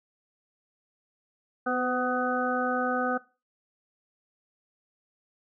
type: harmonic tone with a mistuned harmonic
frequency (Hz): 250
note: B3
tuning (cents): +21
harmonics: 1 / 2 / 3 / 5 / 6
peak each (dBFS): -31 / -31 / -31 / -31 / -31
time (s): 1.66-3.18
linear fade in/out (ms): 10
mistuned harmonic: 2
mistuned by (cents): +22
effects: noise-tail reverb RT60 0.3 s tail -20 dB re dry